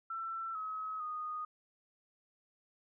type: tone with pitch steps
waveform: sine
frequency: 1339 / 1278 / 1237 Hz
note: E6 / D#6 / D#6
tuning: +27 / +46 / -10 cents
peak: -37 dBFS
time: 0.1-1.45 s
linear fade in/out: 5 ms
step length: 450 ms
effects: none